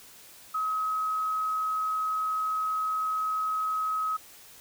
sine tone, 1274 Hz, D#6, 41 cents sharp, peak -26 dBFS, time 0.54-4.17 s, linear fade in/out 10 ms, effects white hiss -51 dBFS RMS until 4.6 s

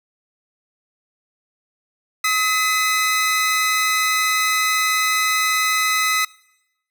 sawtooth tone pair together, 1271.8 / 2022 Hz, D#6 / B6, +38 / +40 cents, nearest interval minor sixth, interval 802 cents, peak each -16 dBFS, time 2.24-6.25 s, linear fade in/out 5 ms, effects noise-tail reverb RT60 0.9 s tail -23 dB re dry

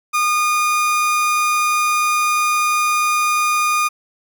30% pulse tone, 1221 Hz, D#6, 33 cents flat, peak -12 dBFS, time 0.13-3.89 s, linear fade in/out 20 ms, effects none

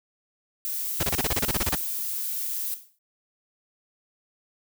violet noise, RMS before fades -30 dBFS, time 0.65-2.74 s, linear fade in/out 0 ms
pink noise bursts, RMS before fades -25 dBFS, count 13, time 1-1.753 s, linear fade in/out 5 ms, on 33 ms, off 27 ms
violet noise with exponential decay, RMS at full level -34 dBFS, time 2.72-2.99 s, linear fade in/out 5 ms, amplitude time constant 57 ms
effects none

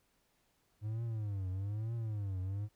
triangle tone with vibrato, 103.83 Hz, G#2, in tune, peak -33 dBFS, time 0.81-2.69 s, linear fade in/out 50 ms, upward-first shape triangle, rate 1.1 Hz, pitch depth 220 cents each way, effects pink hiss -75 dBFS RMS until 2.75 s

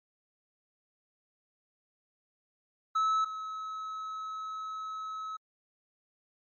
triangle tone pair in turn, 1300 / 1289.5 Hz, E6 / E6, -24 / -39 cents, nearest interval unison, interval 15 cents, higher first, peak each -23 / -34 dBFS, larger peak first, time 2.95-3.25 / 3.25-5.37 s, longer second, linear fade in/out 10 ms, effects MP3 32 kbps

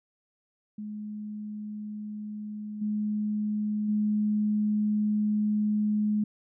sine tone with level steps, 210.8 Hz, G#3, 26 cents sharp, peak -34 / -26 / -23 dBFS, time 0.78-6.24 s, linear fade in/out 5 ms, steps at 2.81 / 3.88 s, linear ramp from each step 10 ms, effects none

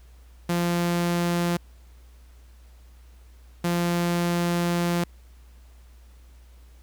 sawtooth tone pair in turn, 173.1 / 173.1 Hz, F3 / F3, -15 / -15 cents, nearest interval unison, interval 0 cents, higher neither, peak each -18 dBFS, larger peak neither, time 0.49-1.57 / 3.64-5.04 s, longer second, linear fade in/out 5 ms, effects added 60 Hz sine -47 dBFS peak until 6.82 s + pink hiss -61 dBFS RMS until 6.82 s

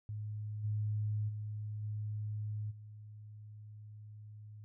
sine tone with level steps, 105.9 Hz, G#2, 34 cents sharp, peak -38 / -32 / -38 / -36 / -48 dBFS, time 0.09-4.64 s, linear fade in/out 0 ms, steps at 0.63 / 1.28 / 1.82 / 2.7 s, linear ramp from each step 20 ms, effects none

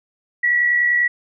sine tone with amplitude modulation, 1935 Hz, B6, 36 cents flat, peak -12 dBFS, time 0.43-1.08 s, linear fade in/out 10 ms, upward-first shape sine, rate 70.1 Hz, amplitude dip 40%, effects none

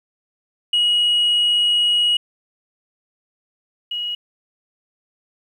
sine tone pair in turn, 2901 / 2901 Hz, F#7 / F#7, -35 / -35 cents, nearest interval unison, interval 0 cents, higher neither, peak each -12 / -22 dBFS, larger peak first, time 0.73-2.17 / 3.91-4.15 s, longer first, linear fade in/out 5 ms, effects tanh soft clip ceiling -12 dBFS + 9-bit

